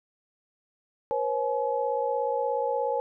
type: tone cluster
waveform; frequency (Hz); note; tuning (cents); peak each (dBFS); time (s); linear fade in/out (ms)
sine; 482.2 / 539 / 850; B4 / C#5 / G#5; -41 / -49 / +40; -29; 1.11-3; 0
effects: none